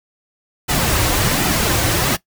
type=noise with flanger; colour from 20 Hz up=pink; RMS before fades=-17 dBFS; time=0.68-2.17 s; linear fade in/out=20 ms; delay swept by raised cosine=1.8 to 4.9 ms; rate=1.3 Hz; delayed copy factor=-0.5; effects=noise-tail reverb RT60 0.1 s tail -18 dB re dry